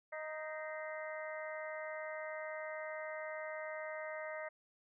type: harmonic tone with a mistuned harmonic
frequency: 311.1 Hz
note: D#4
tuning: in tune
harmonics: 2 / 3 / 4 / 5 / 6 / 7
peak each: -43 / -52 / -51 / -52 / -49 / -51 dBFS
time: 0.12-4.49 s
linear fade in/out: 10 ms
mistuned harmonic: 7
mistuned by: -90 cents
effects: none